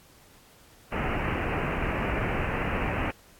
pink low-pass noise, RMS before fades -29 dBFS, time 0.92-3.11 s, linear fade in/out 5 ms, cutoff 2800 Hz, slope 96 dB/octave, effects pink hiss -56 dBFS RMS until 3.39 s + AAC 64 kbps

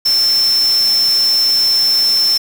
sine tone in noise, 5340 Hz, E8, 22 cents sharp, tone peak -10 dBFS, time 0.05-2.38 s, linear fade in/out 10 ms, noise white, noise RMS -26 dBFS, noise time 0.05-2.38 s, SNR +13 dB, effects none

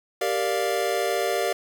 square chord, G minor seventh, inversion none, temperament equal, 392 / 466.2 / 587.3 / 698.5 Hz, G4 / Bb4 / D5 / F5, 0 / 0 / 0 / 0 cents, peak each -29 dBFS, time 0.21-1.53 s, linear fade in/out 5 ms, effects 8-bit

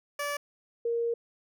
15% pulse / sine tone pair in turn, 578 / 467.2 Hz, D5 / A#4, -28 / +4 cents, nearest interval major third, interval 368 cents, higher first, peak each -24 / -26 dBFS, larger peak first, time 0.19-0.37 / 0.85-1.14 s, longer second, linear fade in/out 5 ms, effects none

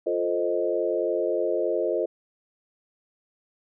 sine chord, F dominant seventh, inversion none, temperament equal, 349.2 / 440 / 523.3 / 622.3 Hz, F4 / A4 / C5 / Eb5, 0 / 0 / 0 / 0 cents, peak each -28 dBFS, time 0.06-2.06 s, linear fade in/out 10 ms, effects none

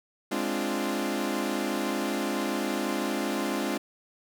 sawtooth chord, D half-diminished seventh, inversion second, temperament equal with one note detuned, 207.7 / 261.6 / 293.7 / 346.8 Hz, Ab3 / C4 / D4 / F4, 0 / 0 / 0 / -12 cents, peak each -29 dBFS, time 0.31-3.78 s, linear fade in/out 10 ms, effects none

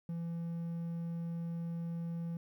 triangle tone, 168.2 Hz, E3, 35 cents sharp, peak -34 dBFS, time 0.09-2.37 s, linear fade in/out 2 ms, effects 12-bit

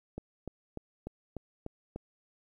click train, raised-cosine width 2 ms, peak -25 dBFS, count 7, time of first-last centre 0.18-1.96 s, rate 3.37 Hz, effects 11-bit

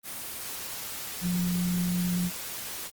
sine tone in noise, 177.5 Hz, F3, 28 cents sharp, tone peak -25 dBFS, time 1.21-2.31 s, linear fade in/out 50 ms, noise white, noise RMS -37 dBFS, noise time 0.03-2.91 s, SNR +9 dB, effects Opus 24 kbps

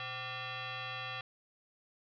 sine tone with frequency modulation, 765 Hz, G5, 42 cents flat, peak -38 dBFS, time 0-1.21 s, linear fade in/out 2 ms, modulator 643 Hz, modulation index 4.6, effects none

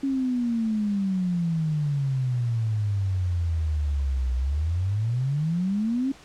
sine exponential two-way sweep, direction down then up, 276.6 to 61.74 to 276.6 Hz, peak -22 dBFS, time 0.03-6.12 s, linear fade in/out 5 ms, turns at 4.35 s, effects pink hiss -49 dBFS RMS until 6.24 s + low-pass 7000 Hz 12 dB/octave

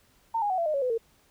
sine tone with pitch steps, 908 / 823.1 / 746.1 / 676.3 / 613.1 / 555.7 / 503.7 / 456.6 Hz, A#5 / G#5 / F#5 / E5 / D#5 / C#5 / B4 / A#4, -46 / -16 / +14 / +44 / -26 / +4 / +34 / -36 cents, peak -24 dBFS, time 0.34-0.98 s, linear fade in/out 10 ms, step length 80 ms, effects pink hiss -63 dBFS RMS until 1.3 s

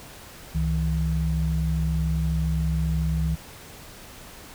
sine tone pair together, 67.27 / 160 Hz, C2 / D#3, +49 / +49 cents, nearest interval octave + minor third, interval 1500 cents, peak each -24 / -24 dBFS, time 0.54-3.36 s, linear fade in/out 20 ms, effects pink hiss -44 dBFS RMS until 4.54 s

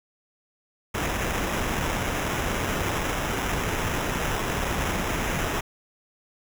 pink noise with sample-and-hold, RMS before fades -27 dBFS, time 0.94-5.61 s, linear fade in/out 10 ms, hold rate 4410 Hz, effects none

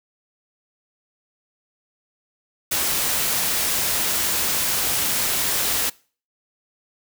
white noise, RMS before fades -22 dBFS, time 2.71-5.9 s, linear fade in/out 10 ms, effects noise-tail reverb RT60 0.4 s tail -23 dB re dry

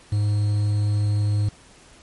triangle tone with quantisation, 103.83 Hz, G#2, in tune, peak -16 dBFS, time 0.12-1.49 s, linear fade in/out 5 ms, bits 7, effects pink hiss -50 dBFS RMS until 2.02 s + MP3 48 kbps

